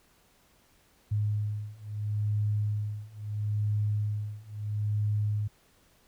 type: beating tone pair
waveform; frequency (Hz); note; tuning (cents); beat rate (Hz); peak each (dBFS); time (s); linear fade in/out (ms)
sine; 104.5 / 105.25; G#2 / G#2; +11 / +24; 0.75; -31 / -30; 1.11-5.48; 10
effects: pink hiss -64 dBFS RMS until 6.07 s